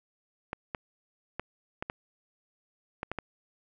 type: clicks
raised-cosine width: 0.5 ms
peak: -18 dBFS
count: 8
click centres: 0.531 / 0.748 / 1.396 / 1.825 / 1.899 / 3.031 / 3.116 / 3.187 s
effects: none